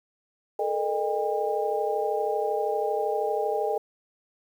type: tone cluster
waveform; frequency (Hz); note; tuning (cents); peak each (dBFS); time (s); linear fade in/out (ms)
sine; 431.7 / 464.4 / 611 / 804; A4 / A#4 / D#5 / G5; -33 / -7 / -32 / +44; -28 / -32 / -30 / -29; 0.59-3.78; 5
effects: 9-bit